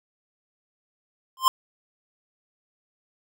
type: tone with exponential growth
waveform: square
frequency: 1046.5 Hz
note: C6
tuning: in tune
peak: -11 dBFS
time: 1.37-1.48 s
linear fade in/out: 1 ms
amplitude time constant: 22 ms
effects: none